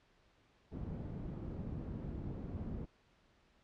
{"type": "low-pass noise", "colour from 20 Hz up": "white", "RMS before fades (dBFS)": -43, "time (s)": [0.71, 2.86], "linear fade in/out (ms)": 20, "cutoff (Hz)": 200, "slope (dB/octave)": 12, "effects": ["pink hiss -70 dBFS RMS until 3.63 s", "low-pass 4000 Hz 12 dB/octave"]}